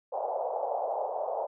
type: band-pass noise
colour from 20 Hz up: pink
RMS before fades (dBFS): -32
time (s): 0.12-1.47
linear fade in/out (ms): 20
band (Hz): 520 to 850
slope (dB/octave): 48
effects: none